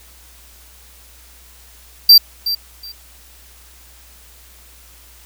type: tone with echo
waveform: square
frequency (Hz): 4699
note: D8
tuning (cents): 0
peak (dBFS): -3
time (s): 2.09-2.18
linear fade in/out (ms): 5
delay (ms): 370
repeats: 2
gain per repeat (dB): -14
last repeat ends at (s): 2.92
effects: added 60 Hz sine -46 dBFS peak until 5.25 s + white hiss -46 dBFS RMS until 5.25 s